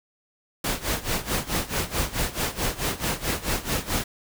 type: noise with tremolo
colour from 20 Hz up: pink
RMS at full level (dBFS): -24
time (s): 0.64-4.04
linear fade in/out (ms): 5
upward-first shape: sine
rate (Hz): 4.6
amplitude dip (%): 85
effects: none